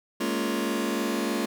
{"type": "chord", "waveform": "sawtooth", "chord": "Bb minor seventh", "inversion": "third", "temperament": "just", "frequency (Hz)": [209.8, 233.1, 279.7, 349.6], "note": ["Ab3", "Bb3", "Db4", "F4"], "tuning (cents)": [18, 0, 16, 2], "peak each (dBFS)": -27, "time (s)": [0.2, 1.46], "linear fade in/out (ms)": 10, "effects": []}